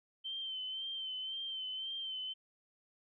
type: tone with vibrato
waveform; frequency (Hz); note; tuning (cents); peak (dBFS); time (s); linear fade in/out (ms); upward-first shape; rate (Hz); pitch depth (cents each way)
sine; 3101; G7; -19; -38; 0.24-2.34; 20; sine; 1.9; 40
effects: none